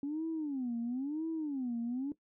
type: tone with vibrato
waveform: sine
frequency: 275.4 Hz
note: C#4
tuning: 11 cents flat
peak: -32 dBFS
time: 0.03-2.12 s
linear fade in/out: 2 ms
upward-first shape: sine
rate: 0.99 Hz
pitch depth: 290 cents each way
effects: noise-tail reverb RT60 0.1 s tail -17 dB re dry + tanh soft clip ceiling -29 dBFS